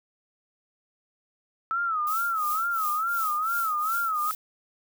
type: tone with vibrato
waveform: sine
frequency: 1300 Hz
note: E6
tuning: 24 cents flat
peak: -24 dBFS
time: 1.71-4.31 s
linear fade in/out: 0 ms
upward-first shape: sine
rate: 2.3 Hz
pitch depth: 130 cents each way
type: noise with tremolo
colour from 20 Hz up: violet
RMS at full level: -33 dBFS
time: 2.07-4.35 s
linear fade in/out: 2 ms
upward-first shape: triangle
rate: 2.8 Hz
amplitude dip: 90%
effects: none